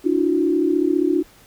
sine tone cluster, 293.2 / 328.9 / 363.5 Hz, D4 / E4 / F#4, -3 / -4 / -31 cents, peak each -20 dBFS, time 0.04-1.23 s, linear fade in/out 20 ms, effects pink hiss -50 dBFS RMS until 1.46 s

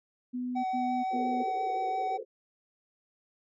sine tone bursts, 248.9 Hz, B3, 14 cents sharp, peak -31 dBFS, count 3, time 0.33-1.438 s, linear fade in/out 20 ms, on 310 ms, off 89 ms
triangle tone with vibrato, 756 Hz, F#5, 37 cents sharp, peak -27 dBFS, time 0.55-2.18 s, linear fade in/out 20 ms, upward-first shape sine, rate 5.8 Hz, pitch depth 12 cents each way
pink band-pass noise, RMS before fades -39 dBFS, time 1.1-2.25 s, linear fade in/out 50 ms, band 370 to 520 Hz, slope 96 dB/octave
effects resampled to 16000 Hz

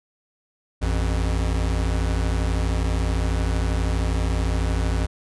square tone pair together, 55 / 87.31 Hz, A1 / F2, 0 / 0 cents, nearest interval minor sixth, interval 800 cents, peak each -22 / -26 dBFS, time 0.81-5.07 s, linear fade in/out 20 ms, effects resampled to 24000 Hz

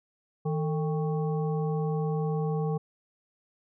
harmonic tone with a mistuned harmonic, 158.2 Hz, D#3, 29 cents sharp, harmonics 1 / 3 / 5 / 7, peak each -27 / -32 / -38 / -44 dBFS, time 0.45-2.78 s, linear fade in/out 10 ms, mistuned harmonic 3, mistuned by -100 cents, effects none

